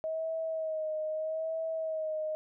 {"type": "tone with vibrato", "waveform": "sine", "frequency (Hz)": 634, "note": "D#5", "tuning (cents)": 32, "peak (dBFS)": -31, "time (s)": [0.04, 2.35], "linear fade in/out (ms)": 0, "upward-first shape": "sine", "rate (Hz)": 0.79, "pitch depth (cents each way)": 37, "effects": []}